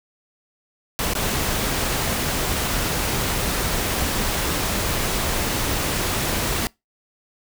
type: noise with dropouts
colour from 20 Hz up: pink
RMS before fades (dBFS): -23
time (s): 0.99-6.67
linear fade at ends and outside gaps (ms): 0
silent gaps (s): 1.135-1.152
effects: noise-tail reverb RT60 0.2 s tail -24 dB re dry